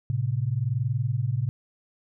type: tone pair together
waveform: sine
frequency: 111.46 / 132.4 Hz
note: A2 / C3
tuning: +23 / +21 cents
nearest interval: minor third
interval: 298 cents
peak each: -26 dBFS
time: 0.1-1.49 s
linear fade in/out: 0 ms
effects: none